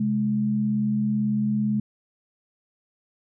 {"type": "tone pair together", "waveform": "sine", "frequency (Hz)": [133.3, 211.3], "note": ["C3", "G#3"], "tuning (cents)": [33, 30], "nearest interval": "minor sixth", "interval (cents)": 797, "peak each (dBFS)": [-29, -21], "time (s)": [0, 1.8], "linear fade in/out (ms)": 5, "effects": []}